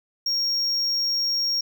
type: tone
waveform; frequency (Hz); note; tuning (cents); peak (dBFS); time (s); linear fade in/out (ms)
triangle; 5570; F8; -5; -20; 0.26-1.61; 5
effects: none